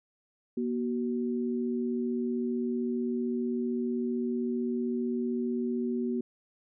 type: tone pair together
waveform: sine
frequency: 240 / 375.6 Hz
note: B3 / F#4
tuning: -49 / +26 cents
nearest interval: minor sixth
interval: 775 cents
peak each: -29 / -33 dBFS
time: 0.57-6.21 s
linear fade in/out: 5 ms
effects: none